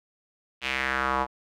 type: tone with band-pass filter sweep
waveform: square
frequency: 65.8 Hz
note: C2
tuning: 10 cents sharp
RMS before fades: -27 dBFS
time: 0.61-1.27 s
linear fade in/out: 50 ms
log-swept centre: 2800 to 920 Hz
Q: 2.8
effects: none